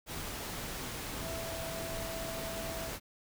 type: tone in noise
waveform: sine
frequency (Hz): 659.3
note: E5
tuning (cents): 0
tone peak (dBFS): -41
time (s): 1.2-2.92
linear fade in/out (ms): 50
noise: pink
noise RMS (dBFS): -40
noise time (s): 0.06-3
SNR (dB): -4
effects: none

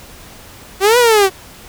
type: linear two-way sweep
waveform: sawtooth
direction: up then down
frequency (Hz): 370 to 498.4 to 370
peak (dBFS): -4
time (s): 0.8-1.3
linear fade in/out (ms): 50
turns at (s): 0.98
effects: pink hiss -38 dBFS RMS until 1.68 s

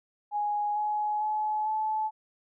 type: tone with pitch steps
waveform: sine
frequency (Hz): 830.6 / 842.2 / 854 / 865.9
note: G#5 / G#5 / G#5 / A5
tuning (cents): 0 / +24 / +48 / -28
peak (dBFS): -26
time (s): 0.31-2.11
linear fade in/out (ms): 50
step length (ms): 450
effects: none

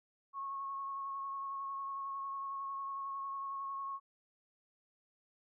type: tone with vibrato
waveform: sine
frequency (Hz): 1096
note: C#6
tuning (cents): -20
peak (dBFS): -38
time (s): 0.33-4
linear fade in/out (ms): 50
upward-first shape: sine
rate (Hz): 11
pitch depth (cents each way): 16
effects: none

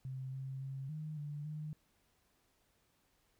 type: tone with pitch steps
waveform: sine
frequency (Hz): 131.4 / 133.5 / 134.9 / 154.2 / 146.8 / 152.7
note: C3 / C3 / C#3 / D#3 / D3 / D#3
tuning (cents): +8 / +35 / -47 / -15 / 0 / -32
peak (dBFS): -40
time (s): 0.05-1.73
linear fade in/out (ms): 0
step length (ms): 280
effects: pink hiss -75 dBFS RMS until 3.39 s

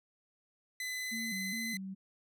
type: tone with pitch glide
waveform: sawtooth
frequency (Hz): 2015 to 2031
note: B6 to B6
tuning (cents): +34 to +48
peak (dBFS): -33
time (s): 0.8-1.77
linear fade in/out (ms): 2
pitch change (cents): +14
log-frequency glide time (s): 0.98-1.36
type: tone with vibrato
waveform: sine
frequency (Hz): 207.7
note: G#3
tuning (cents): 0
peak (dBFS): -39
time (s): 1.11-1.95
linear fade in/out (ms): 20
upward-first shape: square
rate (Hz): 2.4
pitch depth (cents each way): 140
effects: none

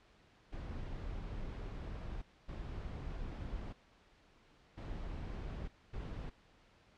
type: noise bursts at uneven times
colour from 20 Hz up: brown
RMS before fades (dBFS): -43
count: 4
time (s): 0.52-2.22 / 2.48-3.73 / 4.77-5.68 / 5.93-6.3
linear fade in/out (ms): 10
effects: pink hiss -66 dBFS RMS until 6.97 s + low-pass 4000 Hz 12 dB/octave

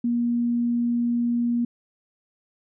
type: tone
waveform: sine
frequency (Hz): 238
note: A#3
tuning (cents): +36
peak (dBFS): -20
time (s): 0.04-1.65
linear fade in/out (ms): 5
effects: none

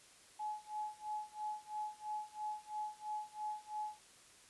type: tone with tremolo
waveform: sine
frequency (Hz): 849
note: G#5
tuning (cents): +38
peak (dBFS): -37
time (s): 0.39-3.99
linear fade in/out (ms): 10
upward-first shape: sine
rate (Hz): 3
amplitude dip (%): 95
effects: white hiss -62 dBFS RMS until 4.49 s + resampled to 24000 Hz

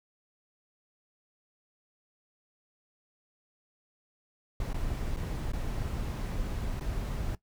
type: noise with dropouts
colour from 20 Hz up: brown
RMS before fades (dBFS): -33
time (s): 4.6-7.35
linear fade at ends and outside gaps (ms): 2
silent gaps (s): 4.731-4.743 / 5.164-5.169 / 5.519-5.533 / 6.797-6.808
effects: noise-tail reverb RT60 0.1 s tail -18 dB re dry

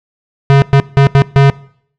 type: tone bursts at uneven times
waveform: square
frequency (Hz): 138.59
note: C#3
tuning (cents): 0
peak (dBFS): -4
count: 5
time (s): 0.5-0.62 / 0.73-0.8 / 0.97-1.07 / 1.15-1.22 / 1.36-1.5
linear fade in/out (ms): 0
effects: noise-tail reverb RT60 0.6 s tail -21 dB re dry + low-pass 3000 Hz 12 dB/octave

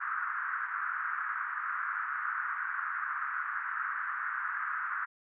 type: band-pass noise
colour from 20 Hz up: white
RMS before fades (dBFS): -35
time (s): 0-5.06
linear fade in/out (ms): 20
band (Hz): 1200 to 1600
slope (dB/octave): 48
effects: none

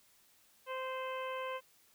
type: harmonic tone with a mistuned harmonic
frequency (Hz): 520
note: C5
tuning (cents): -11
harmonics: 1 / 2 / 3 / 4 / 5 / 6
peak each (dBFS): -40 / -41 / -49 / -50 / -49 / -52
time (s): 0.66-1.61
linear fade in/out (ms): 50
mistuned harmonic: 6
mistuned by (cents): -17
effects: white hiss -67 dBFS RMS until 1.94 s

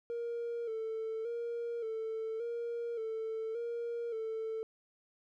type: tone with vibrato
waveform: triangle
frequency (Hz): 456.8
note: A#4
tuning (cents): -35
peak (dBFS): -32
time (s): 0.1-4.63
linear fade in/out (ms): 0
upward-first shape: square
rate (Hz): 0.87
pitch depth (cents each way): 49
effects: tanh soft clip ceiling -31 dBFS

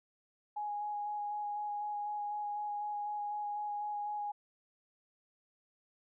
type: tone with vibrato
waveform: sine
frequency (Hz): 830.6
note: G#5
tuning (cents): 0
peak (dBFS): -35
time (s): 0.56-4.32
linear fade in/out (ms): 10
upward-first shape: square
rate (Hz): 4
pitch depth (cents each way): 10
effects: none

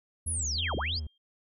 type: linear two-way sweep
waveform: sine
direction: down then up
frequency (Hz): 11000 to 39.35 to 5250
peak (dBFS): -30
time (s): 0.26-1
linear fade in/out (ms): 20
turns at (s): 0.76
type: tone with vibrato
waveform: triangle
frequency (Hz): 77.78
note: D#2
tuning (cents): 0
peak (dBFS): -31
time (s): 0.26-1.07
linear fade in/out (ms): 5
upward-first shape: sine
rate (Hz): 3.3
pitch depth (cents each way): 150
type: tone with exponential decay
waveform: sine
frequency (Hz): 3200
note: G7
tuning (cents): +35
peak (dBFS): -31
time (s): 0.58-1.18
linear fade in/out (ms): 5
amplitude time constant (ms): 130
effects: none

